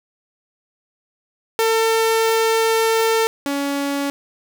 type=tone pair in turn; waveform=sawtooth; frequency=449.3 / 281.5 Hz; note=A4 / C#4; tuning=+36 / +27 cents; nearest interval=minor sixth; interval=809 cents; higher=first; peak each=-11 / -16 dBFS; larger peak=first; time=1.59-3.27 / 3.46-4.1 s; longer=first; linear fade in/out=0 ms; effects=none